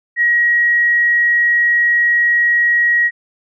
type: tone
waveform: sine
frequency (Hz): 1900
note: A#6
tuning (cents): +33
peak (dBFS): -10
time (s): 0.16-3.11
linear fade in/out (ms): 50
effects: none